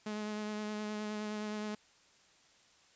sawtooth tone with vibrato, 211.7 Hz, G#3, 33 cents sharp, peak -33 dBFS, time 0.06-1.75 s, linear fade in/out 5 ms, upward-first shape sine, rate 9.6 Hz, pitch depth 16 cents each way, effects white hiss -65 dBFS RMS until 2.95 s + resampled to 16000 Hz

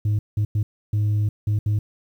sine tone bursts at uneven times, 105 Hz, G#2, 19 cents sharp, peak -15 dBFS, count 6, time 0.05-0.19 / 0.37-0.45 / 0.55-0.63 / 0.93-1.29 / 1.47-1.59 / 1.66-1.79 s, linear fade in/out 5 ms, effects tanh soft clip ceiling -17 dBFS + 9-bit

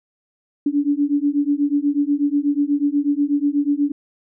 sine beating tone pair, 284 / 292.2 Hz, C#4 / D4, +42 / -9 cents, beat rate 8.2 Hz, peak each -19 dBFS, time 0.66-3.92 s, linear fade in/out 5 ms, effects none

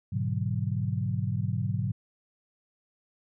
sine chord, G# half-diminished seventh, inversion none, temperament equal, 103.83 / 123.47 / 146.83 / 185 Hz, G#2 / B2 / D3 / F#3, 0 / 0 / 0 / 0 cents, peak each -30 / -31 / -34 / -34 dBFS, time 0.12-1.92 s, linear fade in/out 10 ms, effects none

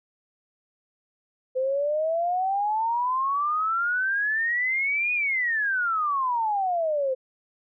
sine exponential two-way sweep, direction up then down, 509 to 2487 to 509 Hz, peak -22 dBFS, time 1.55-7.15 s, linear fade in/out 20 ms, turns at 5.13 s, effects none

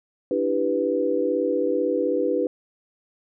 sine chord, E minor seventh, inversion third, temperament equal, 293.7 / 329.6 / 392 / 493.9 Hz, D4 / E4 / G4 / B4, 0 / 0 / 0 / 0 cents, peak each -27 / -28 / -26 / -23 dBFS, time 0.31-2.47 s, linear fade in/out 2 ms, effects none

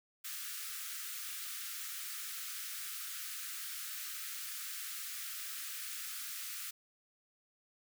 white high-pass noise, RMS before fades -43 dBFS, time 0.24-6.71 s, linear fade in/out 10 ms, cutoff 1200 Hz, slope 96 dB/octave, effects none

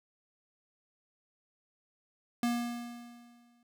square tone with exponential decay, 238.6 Hz, A#3, 41 cents sharp, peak -27 dBFS, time 2.43-3.63 s, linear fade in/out 2 ms, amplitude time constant 260 ms, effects none

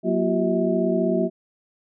sine tone cluster, 183.9 / 235.4 / 346.5 / 382.1 / 644 Hz, F#3 / A#3 / F4 / G4 / E5, -10 / +17 / -14 / -44 / -41 cents, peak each -25 dBFS, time 0.03-1.3 s, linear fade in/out 50 ms, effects none

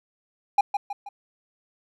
triangle tone with echo, 810 Hz, G#5, 43 cents flat, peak -12 dBFS, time 0.58-0.61 s, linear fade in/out 5 ms, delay 160 ms, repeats 3, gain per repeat -7 dB, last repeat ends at 1.09 s, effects none

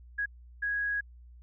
sine tone bursts at uneven times, 1657 Hz, G#6, 4 cents flat, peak -28 dBFS, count 2, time 0.18-0.26 / 0.62-1.01 s, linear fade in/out 10 ms, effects added 60 Hz sine -49 dBFS peak until 1.42 s

